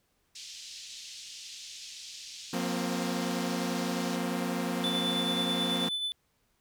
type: band-pass noise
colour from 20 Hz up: white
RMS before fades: -45 dBFS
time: 0.35-4.16 s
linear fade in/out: 5 ms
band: 2900 to 6200 Hz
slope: 24 dB/octave
type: chord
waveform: sawtooth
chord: F suspended fourth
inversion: none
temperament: equal with one note detuned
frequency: 178.18 / 233.1 / 261.6 Hz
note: F3 / Bb3 / C4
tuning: +35 / 0 / 0 cents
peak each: -30 / -30 / -31 dBFS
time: 2.53-5.89 s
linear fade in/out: 5 ms
type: tone with tremolo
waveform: triangle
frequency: 3500 Hz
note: A7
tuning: 10 cents flat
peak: -27 dBFS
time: 4.84-6.12 s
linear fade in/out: 0 ms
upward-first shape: sine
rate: 9.3 Hz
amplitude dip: 40%
effects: pink hiss -73 dBFS RMS until 6.6 s